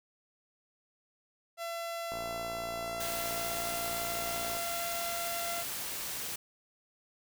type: tone with pitch glide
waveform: sawtooth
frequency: 675 to 684.4 Hz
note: E5 to F5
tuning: +41 to -35 cents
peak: -32 dBFS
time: 1.57-5.65 s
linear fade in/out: 50 ms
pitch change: +24 cents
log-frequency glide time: 2.82-3.76 s
type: click train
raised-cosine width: 1 ms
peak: -29 dBFS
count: 143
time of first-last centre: 2.12-4.568 s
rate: 58 Hz
type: noise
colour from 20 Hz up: white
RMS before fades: -38 dBFS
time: 3-6.36 s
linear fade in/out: 5 ms
effects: none